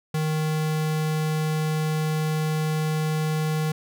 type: tone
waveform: square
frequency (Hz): 155.56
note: D#3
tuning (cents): 0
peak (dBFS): -23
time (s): 0.14-3.72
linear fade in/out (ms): 5
effects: none